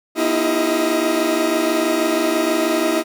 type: tone cluster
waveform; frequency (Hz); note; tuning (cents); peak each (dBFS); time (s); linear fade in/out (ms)
40% pulse; 242 / 312.3 / 338.5 / 399.7 / 633; B3 / D#4 / E4 / G4 / D#5; -35 / +7 / +46 / +34 / +30; -27 / -21 / -20 / -25 / -21; 0.15-3.04; 50
effects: none